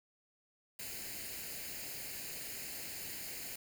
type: noise with comb filter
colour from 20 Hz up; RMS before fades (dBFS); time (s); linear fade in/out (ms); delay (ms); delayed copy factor
white; -44; 0.79-3.56; 5; 0.43; +0.65
effects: none